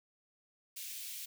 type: high-pass noise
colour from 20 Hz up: white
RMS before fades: -44 dBFS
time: 0.76-1.26 s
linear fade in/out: 10 ms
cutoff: 2300 Hz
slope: 24 dB/octave
effects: none